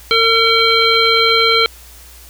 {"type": "harmonic tone", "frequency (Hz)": 454.3, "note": "A#4", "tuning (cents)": -45, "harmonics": [1, 3, 5, 7, 9], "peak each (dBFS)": [-16, -16, -16, -16, -16], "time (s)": [0.11, 1.66], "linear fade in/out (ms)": 0, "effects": ["added 60 Hz sine -40 dBFS peak until 2.29 s", "white hiss -41 dBFS RMS until 2.29 s"]}